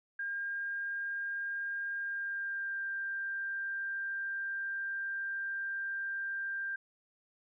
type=tone with pitch glide; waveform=sine; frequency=1609 to 1586.8 Hz; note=G6 to G6; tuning=+45 to +21 cents; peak=-34 dBFS; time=0.19-6.76 s; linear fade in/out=5 ms; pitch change=-24 cents; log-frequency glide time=1.97-2.86 s; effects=none